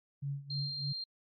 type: tone with tremolo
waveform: sine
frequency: 140.5 Hz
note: C#3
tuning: 24 cents sharp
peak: -33 dBFS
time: 0.22-0.93 s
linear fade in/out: 10 ms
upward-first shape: sine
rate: 3.3 Hz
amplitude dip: 85%
type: tone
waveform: sine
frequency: 4186 Hz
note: C8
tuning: in tune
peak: -37 dBFS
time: 0.5-1.04 s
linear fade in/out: 5 ms
effects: AAC 48 kbps